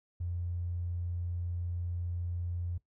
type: tone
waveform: triangle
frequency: 87.31 Hz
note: F2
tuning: in tune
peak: -29 dBFS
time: 0.2-2.78 s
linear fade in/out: 10 ms
effects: noise-tail reverb RT60 0.1 s tail -19 dB re dry + tanh soft clip ceiling -30 dBFS